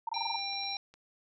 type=tone bursts; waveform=sine; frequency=912 Hz; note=A#5; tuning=38 cents flat; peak=-30 dBFS; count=7; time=0.07-0.361 s; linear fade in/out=5 ms; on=21 ms; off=24 ms
type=harmonic tone; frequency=794 Hz; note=G5; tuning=22 cents sharp; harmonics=1 / 3 / 5 / 7; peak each=-40 / -41 / -37 / -39 dBFS; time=0.14-0.77 s; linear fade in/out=2 ms
type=clicks; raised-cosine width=0.2 ms; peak=-38 dBFS; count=5; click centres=0.391 / 0.531 / 0.635 / 0.766 / 0.94 s
effects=none